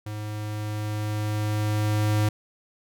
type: tone with level ramp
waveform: square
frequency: 106 Hz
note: G#2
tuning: 36 cents sharp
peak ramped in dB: -32 to -20 dBFS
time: 0.06-2.29 s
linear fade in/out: 5 ms
effects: none